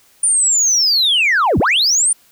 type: linear two-way sweep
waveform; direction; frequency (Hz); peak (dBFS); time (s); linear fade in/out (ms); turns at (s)
sine; down then up; 9390 to 51.91 to 9390; -9; 0.23-2.13; 5; 1.59
effects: tanh soft clip ceiling -9 dBFS + white hiss -52 dBFS RMS until 2.31 s